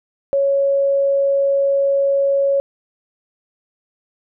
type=tone; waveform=sine; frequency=554.4 Hz; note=C#5; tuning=in tune; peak=-13 dBFS; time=0.33-2.6 s; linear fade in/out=0 ms; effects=none